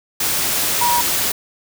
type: tone in noise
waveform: sine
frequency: 958 Hz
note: A#5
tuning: 47 cents sharp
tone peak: -15 dBFS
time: 0.81-1.01 s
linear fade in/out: 5 ms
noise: white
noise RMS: -19 dBFS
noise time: 0.2-1.32 s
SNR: +1 dB
effects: none